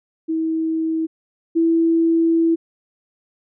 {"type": "tone pair in turn", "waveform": "sine", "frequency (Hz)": [321.9, 330], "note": ["E4", "E4"], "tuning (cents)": [-41, 2], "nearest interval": "unison", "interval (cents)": 43, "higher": "second", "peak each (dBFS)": [-18, -13], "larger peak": "second", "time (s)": [[0.28, 1.07], [1.55, 2.56]], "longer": "second", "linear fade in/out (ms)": 20, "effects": []}